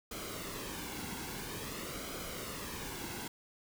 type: noise with flanger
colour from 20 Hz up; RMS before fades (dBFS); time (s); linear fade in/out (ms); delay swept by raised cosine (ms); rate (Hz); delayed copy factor
pink; -42; 0.11-3.28; 5; 1.1 to 1.66; 0.49; -0.55
effects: none